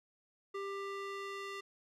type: tone with band-pass filter sweep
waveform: square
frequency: 395.4 Hz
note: G4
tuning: 15 cents sharp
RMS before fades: -42 dBFS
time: 0.54-1.61 s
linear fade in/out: 10 ms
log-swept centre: 970 to 2200 Hz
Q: 0.71
effects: none